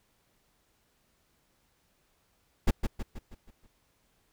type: noise with echo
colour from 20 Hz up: brown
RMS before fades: -20 dBFS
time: 2.67-2.71 s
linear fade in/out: 10 ms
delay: 160 ms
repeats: 6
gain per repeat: -6 dB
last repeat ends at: 3.67 s
effects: pink hiss -71 dBFS RMS until 4.32 s